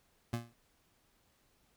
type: tone with exponential decay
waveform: 25% pulse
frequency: 117.6 Hz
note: A#2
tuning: 16 cents sharp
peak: -27 dBFS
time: 0.33-0.54 s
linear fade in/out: 5 ms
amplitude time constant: 44 ms
effects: pink hiss -72 dBFS RMS until 1.76 s